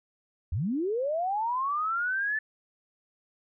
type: linear sweep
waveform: sine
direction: up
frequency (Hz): 67.4 to 1764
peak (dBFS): -26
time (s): 0.52-2.39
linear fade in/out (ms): 5
effects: none